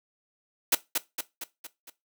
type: noise with echo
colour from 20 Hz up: white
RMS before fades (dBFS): -21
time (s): 0.72-0.75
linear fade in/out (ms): 5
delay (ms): 230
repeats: 5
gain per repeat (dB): -5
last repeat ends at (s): 1.9
effects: noise-tail reverb RT60 0.2 s tail -17 dB re dry + high-pass 200 Hz 12 dB/octave